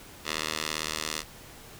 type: tone with band-pass filter sweep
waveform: 10% pulse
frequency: 77.78 Hz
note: D#2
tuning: in tune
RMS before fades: -33 dBFS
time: 0.24-1.24 s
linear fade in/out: 50 ms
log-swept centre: 3700 to 5700 Hz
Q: 0.75
effects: pink hiss -48 dBFS RMS until 1.79 s